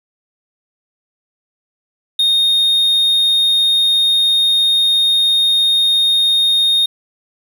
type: tone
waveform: triangle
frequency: 3697 Hz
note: A#7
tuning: 15 cents flat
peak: -9 dBFS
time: 2.19-6.86 s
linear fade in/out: 5 ms
effects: 7-bit